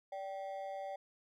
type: ring-modulated tone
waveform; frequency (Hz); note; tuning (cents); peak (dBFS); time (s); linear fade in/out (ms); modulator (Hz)
triangle; 678; E5; +49; -35; 0.12-0.96; 5; 98.7
effects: none